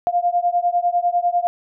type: beating tone pair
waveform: sine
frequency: 697 / 707 Hz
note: F5 / F5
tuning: -4 / +21 cents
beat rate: 10 Hz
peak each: -19 dBFS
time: 0.07-1.47 s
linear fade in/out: 0 ms
effects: none